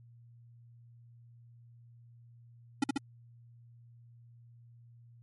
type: tone with echo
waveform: square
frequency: 277.2 Hz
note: C#4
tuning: in tune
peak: -25 dBFS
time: 2.82-2.84 s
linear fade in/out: 5 ms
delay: 69 ms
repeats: 2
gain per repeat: -2 dB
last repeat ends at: 2.978 s
effects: added 118 Hz sine -54 dBFS peak until 5.22 s + MP3 48 kbps